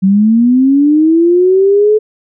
sine linear sweep, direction up, 186.7 to 433.8 Hz, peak -5 dBFS, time 0.02-1.99 s, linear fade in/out 20 ms, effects none

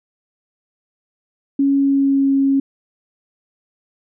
sine tone with pitch glide, 277.2 to 273.5 Hz, C#4 to C#4, 0 to -23 cents, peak -12 dBFS, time 1.59-2.6 s, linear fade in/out 5 ms, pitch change -23 cents, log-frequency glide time 1.75-2.32 s, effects none

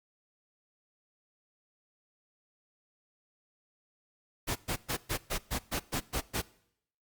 pink noise bursts, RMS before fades -32 dBFS, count 10, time 4.47-6.42 s, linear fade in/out 20 ms, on 87 ms, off 120 ms, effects noise-tail reverb RT60 0.7 s tail -21 dB re dry + Opus 48 kbps

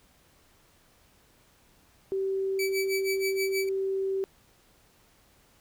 sine tone, 386.2 Hz, G4, 26 cents flat, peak -26 dBFS, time 2.12-4.24 s, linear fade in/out 0 ms
sawtooth tone with tremolo, 2300 Hz, D7, 37 cents flat, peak -25 dBFS, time 2.59-3.69 s, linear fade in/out 2 ms, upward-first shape sine, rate 6.3 Hz, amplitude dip 90%
effects pink hiss -62 dBFS RMS until 5.6 s

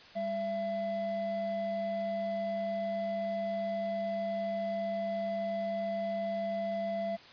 triangle tone pair together, 199.6 / 671.4 Hz, G3 / E5, +32 / +32 cents, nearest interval octave + major sixth, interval 2100 cents, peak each -37 / -30 dBFS, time 0.15-7.17 s, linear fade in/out 20 ms, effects white hiss -53 dBFS RMS until 7.32 s + resampled to 11025 Hz

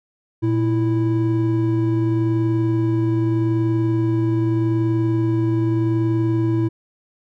triangle tone pair together, 116.54 / 328.8 Hz, A#2 / E4, 0 / -4 cents, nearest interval octave + tritone, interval 1796 cents, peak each -17 dBFS, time 0.42-6.69 s, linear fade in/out 20 ms, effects none

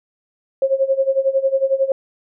sine tone with tremolo, 538 Hz, C5, 48 cents sharp, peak -11 dBFS, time 0.62-1.92 s, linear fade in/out 2 ms, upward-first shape sine, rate 11 Hz, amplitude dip 85%, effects none

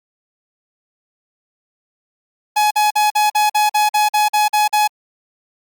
45% pulse tone bursts, 843 Hz, G#5, 26 cents sharp, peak -12 dBFS, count 12, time 2.56-4.877 s, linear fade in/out 10 ms, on 150 ms, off 47 ms, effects Opus 48 kbps

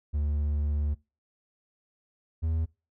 triangle tone pair in turn, 73.6 / 80.61 Hz, D2 / E2, +4 / -38 cents, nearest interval major second, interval 158 cents, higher second, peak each -23 dBFS, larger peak neither, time 0.13-0.95 / 2.42-2.66 s, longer first, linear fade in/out 20 ms, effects noise-tail reverb RT60 0.3 s tail -24 dB re dry

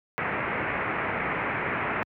white low-pass noise, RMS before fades -29 dBFS, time 0.18-2.03 s, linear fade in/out 0 ms, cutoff 2300 Hz, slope 48 dB/octave, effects high-pass 80 Hz 12 dB/octave

